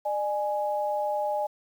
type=tone pair together; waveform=sine; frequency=602 / 833.4 Hz; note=D5 / G#5; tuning=+43 / +6 cents; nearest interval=tritone; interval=563 cents; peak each=-28 dBFS; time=0.05-1.47 s; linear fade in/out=10 ms; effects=9-bit